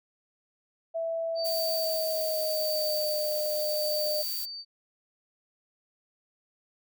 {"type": "tone with pitch glide", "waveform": "sine", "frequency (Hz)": [659.3, 608.1], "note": ["E5", "D#5"], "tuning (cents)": [0, -40], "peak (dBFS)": -28, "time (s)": [0.94, 4.23], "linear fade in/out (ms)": 20, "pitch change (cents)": -140, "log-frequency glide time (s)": [1.39, 3.14]}
{"type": "tone with tremolo", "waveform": "sine", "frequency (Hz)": 4597, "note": "D8", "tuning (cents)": -38, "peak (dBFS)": -31, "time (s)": [1.35, 4.65], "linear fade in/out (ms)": 50, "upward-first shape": "sine", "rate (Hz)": 0.84, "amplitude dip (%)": 50}
{"type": "noise", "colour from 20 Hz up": "violet", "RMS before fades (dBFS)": -35, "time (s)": [1.44, 4.46], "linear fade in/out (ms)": 20}
{"effects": []}